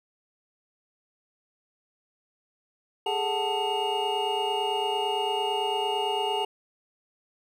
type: tone cluster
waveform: triangle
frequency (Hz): 409.2 / 438.1 / 746 / 884 / 2853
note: G#4 / A4 / F#5 / A5 / F7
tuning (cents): -26 / -7 / +14 / +8 / +36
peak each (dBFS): -29 / -33 / -30 / -28 / -30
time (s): 3.06-6.45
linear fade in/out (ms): 5
effects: none